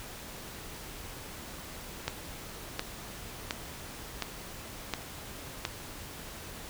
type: click train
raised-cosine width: 0.2 ms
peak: -13 dBFS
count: 6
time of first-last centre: 2.08-5.651 s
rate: 1.4 Hz
effects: pink hiss -44 dBFS RMS until 6.69 s